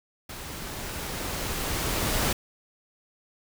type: noise with level ramp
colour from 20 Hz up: pink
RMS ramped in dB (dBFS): -39 to -25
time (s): 0.29-2.33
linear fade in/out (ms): 5
effects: none

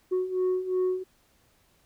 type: beating tone pair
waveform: sine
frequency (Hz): 366.7 / 369.5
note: F#4 / F#4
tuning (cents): -15 / -2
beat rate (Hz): 2.8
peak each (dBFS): -28 / -24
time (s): 0.11-1.04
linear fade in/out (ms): 20
effects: tanh soft clip ceiling -21 dBFS + pink hiss -65 dBFS RMS until 1.85 s

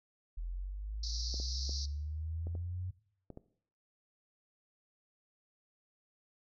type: linear sweep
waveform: sine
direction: up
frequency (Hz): 41.2 to 92.6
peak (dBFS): -36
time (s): 0.37-2.91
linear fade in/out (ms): 10
type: band-pass noise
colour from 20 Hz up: white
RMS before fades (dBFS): -42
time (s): 1.03-1.86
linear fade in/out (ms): 5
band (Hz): 4100 to 5800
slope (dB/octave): 96
type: clicks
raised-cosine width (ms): 2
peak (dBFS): -33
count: 7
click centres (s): 1.342 / 1.4 / 1.694 / 2.47 / 2.552 / 3.303 / 3.374
effects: noise-tail reverb RT60 0.6 s tail -17 dB re dry

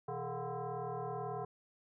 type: tone with frequency modulation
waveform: sine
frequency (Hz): 164.2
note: E3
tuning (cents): -6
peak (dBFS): -37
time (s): 0.08-1.45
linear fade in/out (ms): 5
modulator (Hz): 290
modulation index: 3
effects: none

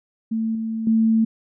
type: tone with level steps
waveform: sine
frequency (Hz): 223.3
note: A3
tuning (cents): +26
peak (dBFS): -20 / -23 / -14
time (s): 0.31-1.25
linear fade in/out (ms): 10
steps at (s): 0.55 / 0.87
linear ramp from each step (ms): 2
effects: none

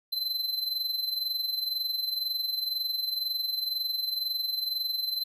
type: tone with amplitude modulation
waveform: square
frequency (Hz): 4067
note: C8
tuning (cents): -50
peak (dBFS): -26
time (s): 0.12-5.24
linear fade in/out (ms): 10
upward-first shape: sine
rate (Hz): 22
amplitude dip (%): 65
effects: none

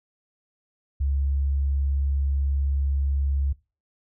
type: tone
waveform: sine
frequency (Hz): 69.3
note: C#2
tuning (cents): 0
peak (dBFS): -21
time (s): 1-3.53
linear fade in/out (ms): 10
effects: noise-tail reverb RT60 0.3 s tail -21 dB re dry

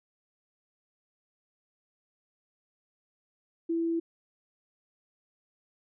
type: tone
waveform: sine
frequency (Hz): 332.4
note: E4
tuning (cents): +15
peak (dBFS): -26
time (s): 3.69-4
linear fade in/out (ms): 10
effects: none

